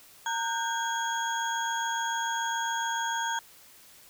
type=tone cluster; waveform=sine; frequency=921 / 1480 / 1587 / 3302 / 6630 Hz; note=A#5 / F#6 / G6 / G#7 / G#8; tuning=-21 / 0 / +21 / -11 / -4 cents; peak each=-30 / -38 / -34 / -37 / -38 dBFS; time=0.26-3.39 s; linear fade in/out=2 ms; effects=white hiss -54 dBFS RMS until 4.09 s

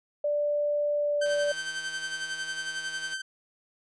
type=tone with pitch glide; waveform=sine; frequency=587.3 to 582.9 Hz; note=D5 to D5; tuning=0 to -13 cents; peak=-24 dBFS; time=0.24-1.52 s; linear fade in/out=5 ms; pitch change=-13 cents; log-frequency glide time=0.94-1.36 s
type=tone with tremolo; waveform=sawtooth; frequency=1550 Hz; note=G6; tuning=20 cents flat; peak=-26 dBFS; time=1.21-3.22 s; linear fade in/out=10 ms; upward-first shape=sine; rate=11 Hz; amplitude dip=55%
type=click train; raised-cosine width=0.2 ms; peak=-30 dBFS; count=301; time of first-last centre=1.26-3.135 s; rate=160 Hz
effects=resampled to 22050 Hz

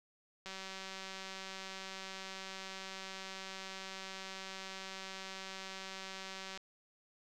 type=click train; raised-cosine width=0.2 ms; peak=-28 dBFS; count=1169; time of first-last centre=0.46-6.575 s; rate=191 Hz; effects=none

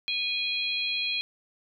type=harmonic tone; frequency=824 Hz; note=G#5; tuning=14 cents flat; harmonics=3 / 4 / 5; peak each=-30 / -31 / -32 dBFS; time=0.08-1.21 s; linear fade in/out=0 ms; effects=none

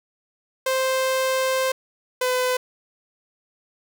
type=tone pair in turn; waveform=sawtooth; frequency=523.3 / 505.1 Hz; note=C5 / B4; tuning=0 / +39 cents; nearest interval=minor second; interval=61 cents; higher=first; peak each=-16 dBFS; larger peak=neither; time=0.66-1.72 / 2.21-2.57 s; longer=first; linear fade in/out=5 ms; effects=none

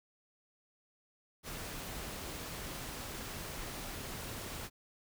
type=noise; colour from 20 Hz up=pink; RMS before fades=-43 dBFS; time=1.43-4.7 s; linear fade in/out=50 ms; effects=none

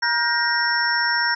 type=tone cluster; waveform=sine; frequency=950 / 1425 / 1580 / 1874 / 5430 Hz; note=A#5 / F6 / G6 / A#6 / F8; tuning=+33 / +34 / +13 / +9 / -50 cents; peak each=-25 / -27 / -23 / -24 / -24 dBFS; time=0.02-1.35 s; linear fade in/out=10 ms; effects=none

